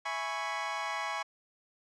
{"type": "chord", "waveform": "25% pulse", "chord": "C# minor seventh", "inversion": "first", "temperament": "equal", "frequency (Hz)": [659.3, 830.6, 987.8, 1108.7], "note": ["E5", "G#5", "B5", "C#6"], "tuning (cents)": [0, 0, 0, 0], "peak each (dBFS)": [-38, -34, -36, -33], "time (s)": [0.05, 1.23], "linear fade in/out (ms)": 10, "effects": ["low-pass 5000 Hz 12 dB/octave"]}